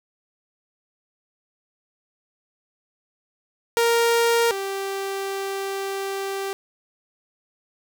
sawtooth tone pair in turn, 466.2 / 391.2 Hz, A#4 / G4, 0 / -4 cents, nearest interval minor third, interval 304 cents, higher first, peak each -13 / -22 dBFS, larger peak first, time 3.77-4.51 / 4.51-6.53 s, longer second, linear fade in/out 0 ms, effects none

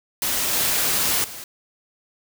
white noise with level steps, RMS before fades -23 / -21 / -36 dBFS, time 0.22-1.44 s, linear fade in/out 2 ms, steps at 0.53 / 1.24 s, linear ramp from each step 2 ms, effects none

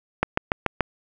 click train, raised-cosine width 0.5 ms, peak -4 dBFS, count 5, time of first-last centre 0.23-0.807 s, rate 6.93 Hz, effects none

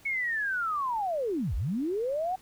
sine linear two-way sweep, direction down then up, 2224 to 42.75 to 767 Hz, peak -27 dBFS, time 0.05-2.36 s, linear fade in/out 10 ms, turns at 1.55 s, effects pink hiss -57 dBFS RMS until 2.41 s

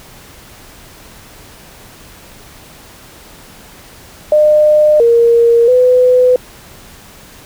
sine tone with pitch steps, 605 / 467.4 / 502 Hz, D#5 / A#4 / B4, -49 / +5 / +28 cents, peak -5 dBFS, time 4.32-6.36 s, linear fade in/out 2 ms, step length 680 ms, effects pink hiss -38 dBFS RMS until 7.45 s

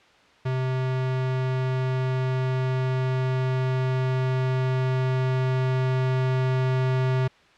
square tone with level ramp, 129.6 Hz, C3, 16 cents flat, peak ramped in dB -24 to -21 dBFS, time 0.45-7.28 s, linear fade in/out 10 ms, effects white hiss -55 dBFS RMS until 7.57 s + low-pass 3000 Hz 12 dB/octave

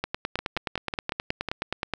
two click trains, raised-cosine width 0.3 ms, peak -13 / -11 dBFS, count 7 / 19, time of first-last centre 0.39-1.487 / 0.04-1.937 s, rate 5.47 / 9.49 Hz, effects none

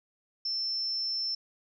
sine tone, 5340 Hz, E8, 22 cents sharp, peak -29 dBFS, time 0.45-1.35 s, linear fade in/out 5 ms, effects none

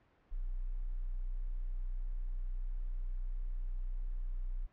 sine tone, 30.77 Hz, B0, 5 cents flat, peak -34 dBFS, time 0.31-4.67 s, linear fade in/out 20 ms, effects pink hiss -69 dBFS RMS until 4.72 s + low-pass 2000 Hz 12 dB/octave

